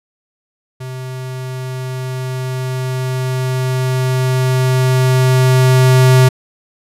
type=tone with level ramp; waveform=square; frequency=129.1 Hz; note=C3; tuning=23 cents flat; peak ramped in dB=-25 to -6 dBFS; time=0.8-6.29 s; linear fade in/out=10 ms; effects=resampled to 32000 Hz